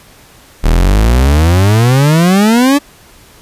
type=exponential sweep; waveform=40% pulse; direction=up; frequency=37.48 to 293.7 Hz; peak=-5 dBFS; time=0.63-2.79 s; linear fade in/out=20 ms; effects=pink hiss -41 dBFS RMS until 3.41 s + resampled to 32000 Hz